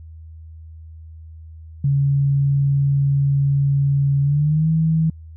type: tone with pitch glide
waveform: sine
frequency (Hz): 139.6 to 160.36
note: C#3 to E3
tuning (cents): +13 to -47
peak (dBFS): -14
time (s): 1.84-5.1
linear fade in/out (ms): 5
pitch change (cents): +240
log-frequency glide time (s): 4.22-4.69
effects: added 80 Hz sine -36 dBFS peak until 5.36 s